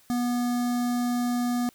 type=tone with notch filter; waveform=square; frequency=243.2 Hz; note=B3; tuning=26 cents flat; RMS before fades=-26 dBFS; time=0.1-1.69 s; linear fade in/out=0 ms; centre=2600 Hz; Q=1; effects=white hiss -59 dBFS RMS until 1.74 s